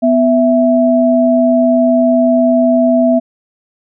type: tone pair together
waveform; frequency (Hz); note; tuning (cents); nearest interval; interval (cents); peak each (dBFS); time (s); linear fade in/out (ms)
sine; 248.7 / 659.3; B3 / E5; +12 / 0; octave + perfect fourth; 1688; -10; 0.02-3.2; 20
effects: none